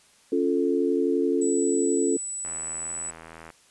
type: chord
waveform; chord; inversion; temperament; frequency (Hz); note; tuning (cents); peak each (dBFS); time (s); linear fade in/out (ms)
sine; Db augmented; none; equal; 277.2 / 349.2 / 440; Db4 / F4 / A4; 0 / 0 / 0; -25; 0.32-2.17; 5
type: tone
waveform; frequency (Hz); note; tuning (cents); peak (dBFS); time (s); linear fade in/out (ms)
sine; 7902; B8; 0; -30; 1.41-3.11; 10
type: click train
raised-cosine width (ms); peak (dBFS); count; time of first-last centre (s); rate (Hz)
0.5; -27; 87; 2.45-3.503; 81.7
effects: white hiss -58 dBFS RMS until 3.7 s + resampled to 24000 Hz